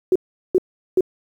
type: tone bursts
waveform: sine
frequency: 369.7 Hz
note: F#4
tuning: 1 cent flat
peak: -11 dBFS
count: 3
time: 0.12-1.008 s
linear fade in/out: 2 ms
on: 36 ms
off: 390 ms
effects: 8-bit